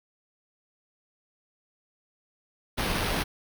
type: noise with sample-and-hold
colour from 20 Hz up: pink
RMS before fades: -28 dBFS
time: 2.77-3.24 s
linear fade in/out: 20 ms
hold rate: 7350 Hz
effects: none